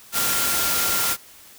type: tone in noise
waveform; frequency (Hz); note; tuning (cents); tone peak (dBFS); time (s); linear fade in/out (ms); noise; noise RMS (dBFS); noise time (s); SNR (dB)
sine; 1390; F6; -9; -29; 0.12-1.17; 50; white; -22; 0.12-1.17; -10
effects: white hiss -47 dBFS RMS until 1.58 s